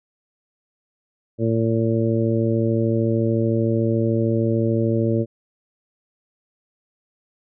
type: harmonic tone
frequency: 113.5 Hz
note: A#2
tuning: 46 cents flat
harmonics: 1 / 2 / 3 / 4 / 5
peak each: -21 / -23 / -23 / -26 / -27 dBFS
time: 1.38-5.26 s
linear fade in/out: 50 ms
effects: none